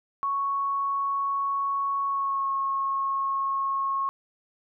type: tone with pitch glide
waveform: sine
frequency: 1108.7 to 1090.9 Hz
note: C#6 to C#6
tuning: 0 to -28 cents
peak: -24 dBFS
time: 0.23-4.09 s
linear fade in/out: 0 ms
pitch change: -28 cents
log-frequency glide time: 2.06-2.51 s
effects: none